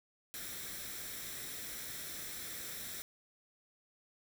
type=noise with comb filter; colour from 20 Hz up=white; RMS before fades=-44 dBFS; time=0.34-3.02 s; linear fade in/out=0 ms; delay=0.53 ms; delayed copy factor=+0.55; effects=none